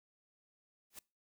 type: noise with exponential growth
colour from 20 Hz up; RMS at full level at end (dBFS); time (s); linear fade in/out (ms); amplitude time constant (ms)
white; -43; 0.9-0.99; 5; 19
effects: noise-tail reverb RT60 0.3 s tail -24 dB re dry